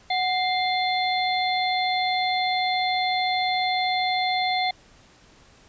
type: harmonic tone with a mistuned harmonic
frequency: 698.5 Hz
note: F5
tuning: in tune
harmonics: 1 / 3 / 5 / 6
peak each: -23 / -28 / -30 / -31 dBFS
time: 0.1-4.71 s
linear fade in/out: 5 ms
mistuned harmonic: 1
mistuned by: +100 cents
effects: pink hiss -54 dBFS RMS until 5.68 s + resampled to 16000 Hz